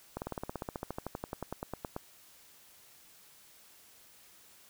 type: slowing click train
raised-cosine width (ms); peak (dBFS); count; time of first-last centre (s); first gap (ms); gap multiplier
1; -22; 24; 0.17-1.964; 49; 1.04
effects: white hiss -59 dBFS RMS until 4.69 s